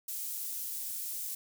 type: high-pass noise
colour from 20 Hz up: pink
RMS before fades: -38 dBFS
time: 0.08-1.35 s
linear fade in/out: 5 ms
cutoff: 11000 Hz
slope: 12 dB/octave
effects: none